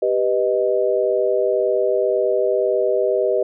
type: chord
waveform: sine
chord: G augmented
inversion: none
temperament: equal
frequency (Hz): 392 / 493.9 / 622.3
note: G4 / B4 / D#5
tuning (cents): 0 / 0 / 0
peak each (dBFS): -20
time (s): 0.02-3.43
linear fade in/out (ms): 5
effects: none